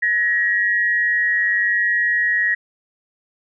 sine tone pair together, 1700.1 / 1899 Hz, G#6 / A#6, +40 / +32 cents, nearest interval major second, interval 192 cents, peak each -23 / -16 dBFS, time 0.02-2.55 s, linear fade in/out 10 ms, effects none

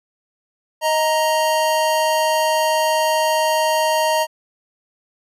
square tone pair together, 626.6 / 932.3 Hz, D#5 / A#5, +12 / 0 cents, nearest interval perfect fifth, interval 688 cents, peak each -19 / -19 dBFS, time 0.81-4.27 s, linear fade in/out 50 ms, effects resampled to 32000 Hz

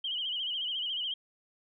sine tone with vibrato, 3058 Hz, G7, 44 cents flat, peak -31 dBFS, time 0.04-1.14 s, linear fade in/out 5 ms, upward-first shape sine, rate 14 Hz, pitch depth 95 cents each way, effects none

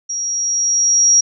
sine tone with level ramp, 5670 Hz, F8, 25 cents sharp, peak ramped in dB -20 to -7 dBFS, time 0.09-1.21 s, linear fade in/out 10 ms, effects none

